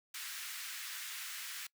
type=high-pass noise; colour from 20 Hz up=pink; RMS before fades=-44 dBFS; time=0.14-1.67 s; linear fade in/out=5 ms; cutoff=1500 Hz; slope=24 dB/octave; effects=noise-tail reverb RT60 0.1 s tail -23 dB re dry